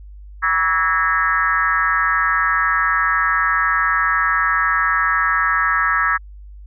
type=tone with frequency modulation; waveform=sine; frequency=1480 Hz; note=F#6; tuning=in tune; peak=-14 dBFS; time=0.42-6.18 s; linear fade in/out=20 ms; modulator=174 Hz; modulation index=2.2; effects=added 50 Hz sine -35 dBFS peak until 6.66 s